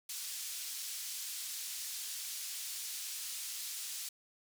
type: band-pass noise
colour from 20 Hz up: pink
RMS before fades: -42 dBFS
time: 0.09-4.09 s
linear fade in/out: 5 ms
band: 4500 to 15000 Hz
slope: 12 dB/octave
effects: none